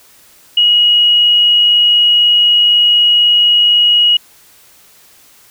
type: tone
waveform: sine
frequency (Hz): 2899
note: F#7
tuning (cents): -36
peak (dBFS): -6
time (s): 0.57-4.17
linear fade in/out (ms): 5
effects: white hiss -45 dBFS RMS until 5.5 s